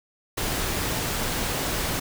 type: noise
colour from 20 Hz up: pink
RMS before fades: -27 dBFS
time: 0.37-2 s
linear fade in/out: 10 ms
effects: none